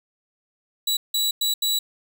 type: tone bursts at uneven times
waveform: sawtooth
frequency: 3920 Hz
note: B7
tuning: 14 cents flat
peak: -17 dBFS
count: 4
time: 0.87-0.97 / 1.14-1.31 / 1.41-1.54 / 1.62-1.79 s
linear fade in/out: 5 ms
effects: 9-bit